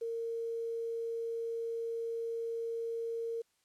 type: tone with quantisation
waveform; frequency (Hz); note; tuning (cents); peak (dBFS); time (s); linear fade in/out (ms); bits
sine; 460; A#4; -23; -34; 0.01-3.42; 10; 10
effects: white hiss -75 dBFS RMS until 3.64 s + low-pass 10000 Hz 12 dB/octave